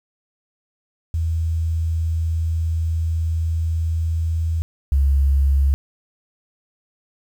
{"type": "tone pair in turn", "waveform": "sine", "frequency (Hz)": [81.7, 69.26], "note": ["E2", "C#2"], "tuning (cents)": [-15, -1], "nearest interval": "minor third", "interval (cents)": 286, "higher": "first", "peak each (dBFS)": [-18, -13], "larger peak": "second", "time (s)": [[1.14, 4.62], [4.92, 5.74]], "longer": "first", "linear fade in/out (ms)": 0, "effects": ["8-bit"]}